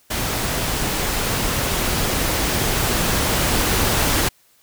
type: noise with level ramp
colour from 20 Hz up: pink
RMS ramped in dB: -23 to -18 dBFS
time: 0.1-4.29 s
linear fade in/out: 10 ms
effects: white hiss -57 dBFS RMS until 4.62 s